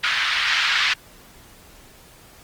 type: band-pass noise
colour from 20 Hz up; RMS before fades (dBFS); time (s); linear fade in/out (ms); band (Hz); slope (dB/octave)
pink; -20; 0.03-0.94; 10; 1400 to 4200; 24
effects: pink hiss -48 dBFS RMS until 2.43 s + Opus 32 kbps